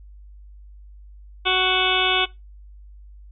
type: harmonic tone with a mistuned harmonic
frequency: 371.5 Hz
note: F#4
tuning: 7 cents sharp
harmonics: 1 / 2 / 3 / 4 / 6 / 7 / 8 / 9 / 10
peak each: -26 / -26 / -26 / -26 / -26 / -26 / -26 / -26 / -26 dBFS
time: 1.45-2.26 s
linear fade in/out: 20 ms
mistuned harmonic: 10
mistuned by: -62 cents
effects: noise-tail reverb RT60 0.2 s tail -19 dB re dry + added 50 Hz sine -41 dBFS peak until 3.31 s